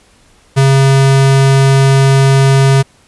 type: tone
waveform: square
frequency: 135.7 Hz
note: C#3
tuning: 36 cents flat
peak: -6 dBFS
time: 0.56-2.83 s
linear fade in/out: 20 ms
effects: pink hiss -48 dBFS RMS until 3.07 s + resampled to 24000 Hz